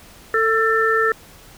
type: harmonic tone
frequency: 445.8 Hz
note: A4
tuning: 23 cents sharp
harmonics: 1 / 3 / 4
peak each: -19 / -19 / -19 dBFS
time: 0.34-1.12 s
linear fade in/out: 2 ms
effects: pink hiss -45 dBFS RMS until 1.57 s